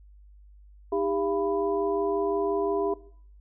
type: tone cluster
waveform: sine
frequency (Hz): 312.9 / 398.6 / 682 / 993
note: D#4 / G4 / F5 / B5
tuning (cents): +10 / +29 / -41 / +9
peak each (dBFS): -33 / -25 / -33 / -34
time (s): 0.92-2.94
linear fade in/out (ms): 5
effects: noise-tail reverb RT60 0.6 s tail -19 dB re dry + added 50 Hz sine -49 dBFS peak until 3.4 s